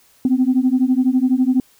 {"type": "beating tone pair", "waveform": "sine", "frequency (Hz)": [250.9, 262.9], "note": ["B3", "C4"], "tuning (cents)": [28, 8], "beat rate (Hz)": 12, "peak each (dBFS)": -15, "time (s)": [0.25, 1.6], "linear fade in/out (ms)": 2, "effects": ["tanh soft clip ceiling -7 dBFS", "white hiss -54 dBFS RMS until 1.79 s"]}